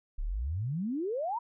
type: exponential sweep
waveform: sine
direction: up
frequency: 30.87 to 985 Hz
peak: -30 dBFS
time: 0.18-1.39 s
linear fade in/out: 10 ms
effects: none